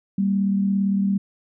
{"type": "tone pair together", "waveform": "sine", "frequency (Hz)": [196, 233.7], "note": ["G3", "A#3"], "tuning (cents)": [0, 5], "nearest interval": "minor third", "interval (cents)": 305, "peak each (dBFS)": [-18, -28], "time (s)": [0.18, 1.18], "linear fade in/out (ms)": 5, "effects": []}